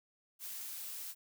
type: noise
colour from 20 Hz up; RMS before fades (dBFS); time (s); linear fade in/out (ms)
blue; -44; 0.39-1.15; 50
effects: none